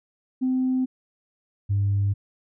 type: tone pair in turn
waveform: sine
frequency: 257.6 / 100.12 Hz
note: C4 / G2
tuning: -27 / +37 cents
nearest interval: octave + major third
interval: 1636 cents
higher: first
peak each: -19 / -18 dBFS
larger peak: second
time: 0.41-0.86 / 1.69-2.14 s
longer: neither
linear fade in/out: 20 ms
effects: tanh soft clip ceiling -16 dBFS